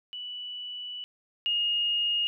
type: tone pair in turn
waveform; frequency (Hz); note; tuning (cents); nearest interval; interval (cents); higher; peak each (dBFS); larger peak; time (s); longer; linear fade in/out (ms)
sine; 2960 / 2854; F#7 / F7; 0 / +37; minor second; 63; first; -35 / -24; second; 0.13-1.04 / 1.46-2.27; first; 0
effects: none